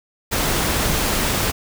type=noise; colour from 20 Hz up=pink; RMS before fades=-20 dBFS; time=0.31-1.52 s; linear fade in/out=20 ms; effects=none